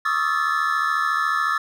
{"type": "tone cluster", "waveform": "triangle", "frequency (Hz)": [1111, 1185, 1268, 1342, 1741], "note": ["C#6", "D6", "D#6", "E6", "A6"], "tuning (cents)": [4, 15, 32, 31, -19], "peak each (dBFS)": [-27, -30, -22, -24, -22], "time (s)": [0.05, 1.58], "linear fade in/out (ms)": 5, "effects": []}